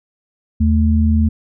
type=tone pair together; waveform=sine; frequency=79.83 / 220 Hz; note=D#2 / A3; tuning=+45 / 0 cents; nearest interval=octave + tritone; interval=1755 cents; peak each=-12 / -15 dBFS; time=0.6-1.29 s; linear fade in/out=10 ms; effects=none